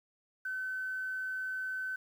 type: tone with quantisation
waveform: sine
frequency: 1522 Hz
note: F#6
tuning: 48 cents sharp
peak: -34 dBFS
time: 0.45-1.96 s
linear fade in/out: 5 ms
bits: 10
effects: none